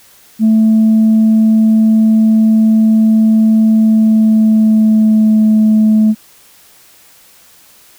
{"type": "tone with pitch glide", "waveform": "sine", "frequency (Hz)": [220, 216.5], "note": ["A3", "A3"], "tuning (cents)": [0, -28], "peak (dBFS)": -4, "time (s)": [0.39, 6.15], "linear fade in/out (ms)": 50, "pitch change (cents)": -28, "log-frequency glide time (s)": [3.77, 5.46], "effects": ["tanh soft clip ceiling -3 dBFS", "white hiss -44 dBFS RMS until 7.98 s"]}